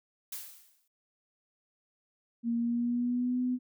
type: noise with exponential decay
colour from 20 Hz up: blue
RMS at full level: -37 dBFS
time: 0.32-0.88 s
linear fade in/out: 5 ms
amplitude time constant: 120 ms
type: tone with pitch glide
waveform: sine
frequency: 233.7 to 250.5 Hz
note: A#3 to B3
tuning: +5 to +25 cents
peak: -27 dBFS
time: 2.43-3.59 s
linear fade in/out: 50 ms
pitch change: +120 cents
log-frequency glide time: 2.56-3.4 s
effects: none